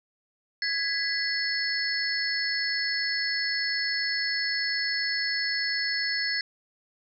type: tone cluster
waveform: sine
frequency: 1662 / 1992 / 4383 / 5250 Hz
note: G#6 / B6 / C#8 / E8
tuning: +1 / +14 / -20 / -8 cents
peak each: -31 dBFS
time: 0.62-6.41 s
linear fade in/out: 2 ms
effects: none